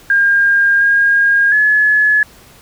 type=tone with pitch steps; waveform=sine; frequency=1610 / 1623 / 1706 Hz; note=G6 / G#6 / G#6; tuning=+46 / -40 / +46 cents; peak=-8 dBFS; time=0.1-2.23 s; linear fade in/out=2 ms; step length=710 ms; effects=pink hiss -43 dBFS RMS until 2.61 s